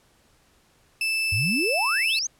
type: tone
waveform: 35% pulse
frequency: 2637 Hz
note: E7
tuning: in tune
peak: -21 dBFS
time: 1.01-2.19 s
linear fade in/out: 2 ms
type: exponential sweep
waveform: sine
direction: up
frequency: 87.31 to 6600 Hz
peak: -24 dBFS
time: 1.32-2.27 s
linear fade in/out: 5 ms
effects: pink hiss -61 dBFS RMS until 2.39 s + low-pass 12000 Hz 12 dB/octave